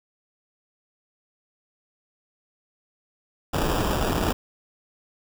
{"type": "noise with sample-and-hold", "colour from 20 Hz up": "pink", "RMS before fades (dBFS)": -24, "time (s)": [3.53, 4.33], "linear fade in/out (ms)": 10, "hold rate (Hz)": 2100, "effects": []}